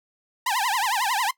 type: tone with vibrato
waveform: sawtooth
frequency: 900 Hz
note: A5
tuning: 39 cents sharp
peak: -18 dBFS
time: 0.46-1.31 s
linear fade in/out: 5 ms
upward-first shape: triangle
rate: 11 Hz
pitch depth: 290 cents each way
effects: noise-tail reverb RT60 0.1 s tail -19 dB re dry